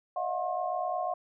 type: tone cluster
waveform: sine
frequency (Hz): 608 / 654 / 722 / 1071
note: D#5 / E5 / F#5 / C6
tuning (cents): -40 / -14 / -43 / +40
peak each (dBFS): -38 / -36 / -31 / -37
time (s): 0.16-1.14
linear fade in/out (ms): 5
effects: none